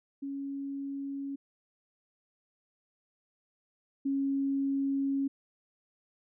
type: tone pair in turn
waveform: sine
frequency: 277.2 / 274.8 Hz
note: C#4 / C#4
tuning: 0 / -15 cents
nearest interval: unison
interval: 15 cents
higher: first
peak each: -34 / -27 dBFS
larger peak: second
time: 0.22-1.36 / 4.05-5.28 s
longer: second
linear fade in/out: 10 ms
effects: none